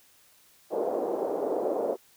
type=band-pass noise; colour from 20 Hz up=pink; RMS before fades=-29 dBFS; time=0.7-1.97 s; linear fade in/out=50 ms; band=380 to 640 Hz; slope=24 dB/octave; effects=white hiss -60 dBFS RMS until 2.16 s